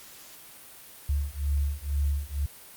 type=beating tone pair; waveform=sine; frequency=70.4 / 72.5 Hz; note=C#2 / D2; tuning=+27 / -22 cents; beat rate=2.1 Hz; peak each=-28 dBFS; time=1.09-2.46 s; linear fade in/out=5 ms; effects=white hiss -48 dBFS RMS until 2.76 s + Opus 48 kbps